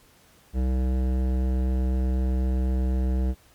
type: tone with hard clipping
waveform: sine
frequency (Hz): 64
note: C2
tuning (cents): -38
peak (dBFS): -23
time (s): 0.53-3.35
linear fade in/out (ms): 50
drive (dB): 15
effects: pink hiss -57 dBFS RMS until 3.54 s + MP3 96 kbps